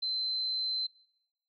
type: tone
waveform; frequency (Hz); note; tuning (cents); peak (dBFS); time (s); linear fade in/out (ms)
sine; 4079; C8; -45; -30; 0.02-0.87; 10
effects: noise-tail reverb RT60 0.8 s tail -21 dB re dry